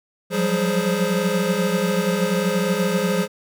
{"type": "tone cluster", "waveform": "square", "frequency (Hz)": [175.9, 184.2, 196.6, 417.7, 521], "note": ["F3", "F#3", "G3", "G#4", "C5"], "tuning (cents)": [13, -7, 5, 10, -7], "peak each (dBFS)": -26, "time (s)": [0.3, 3.28], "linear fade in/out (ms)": 50, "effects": []}